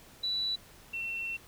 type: tone pair in turn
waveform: sine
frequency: 3951 / 2706 Hz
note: B7 / E7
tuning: 0 / +45 cents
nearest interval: perfect fifth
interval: 655 cents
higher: first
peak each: -29 / -33 dBFS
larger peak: first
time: 0.23-0.56 / 0.93-1.37 s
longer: second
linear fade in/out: 10 ms
effects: pink hiss -55 dBFS RMS until 1.47 s